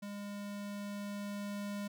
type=tone with level ramp; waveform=square; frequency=203.4 Hz; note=G#3; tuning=36 cents flat; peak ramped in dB=-42 to -38 dBFS; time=0.02-1.88 s; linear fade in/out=10 ms; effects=none